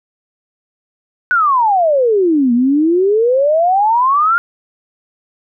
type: exponential two-way sweep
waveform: sine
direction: down then up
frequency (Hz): 1505 to 233.1 to 1425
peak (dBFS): -9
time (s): 1.31-4.38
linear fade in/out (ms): 0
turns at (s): 2.53
effects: none